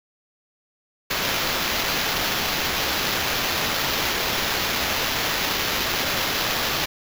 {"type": "noise with sample-and-hold", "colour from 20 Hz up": "violet", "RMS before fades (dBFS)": -24, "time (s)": [1.1, 6.86], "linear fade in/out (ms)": 10, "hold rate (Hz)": 8820, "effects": []}